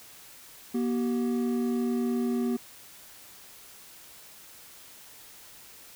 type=tone pair together; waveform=triangle; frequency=240.2 / 383.2 Hz; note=B3 / G4; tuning=-48 / -39 cents; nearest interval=minor sixth; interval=809 cents; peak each=-24 / -30 dBFS; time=0.74-2.57 s; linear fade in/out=10 ms; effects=white hiss -50 dBFS RMS until 5.95 s